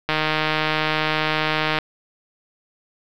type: click train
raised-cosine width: 0.3 ms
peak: -4 dBFS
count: 264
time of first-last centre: 0.09-1.787 s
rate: 155 Hz
effects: low-pass 5000 Hz 12 dB/octave + 7-bit